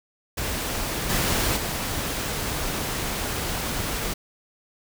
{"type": "noise with level steps", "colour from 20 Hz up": "pink", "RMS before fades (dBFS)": [-28, -23, -28], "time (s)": [0.37, 4.14], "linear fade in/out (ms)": 10, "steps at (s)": [1.09, 1.56], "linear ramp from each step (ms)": 10, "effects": []}